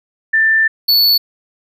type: tone pair in turn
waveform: sine / square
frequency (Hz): 1778 / 4442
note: A6 / C#8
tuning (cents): +18 / +3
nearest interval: octave + major third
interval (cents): 1585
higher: second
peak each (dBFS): -9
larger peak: neither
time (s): 0.33-0.68 / 0.88-1.18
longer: first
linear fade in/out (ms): 10
effects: none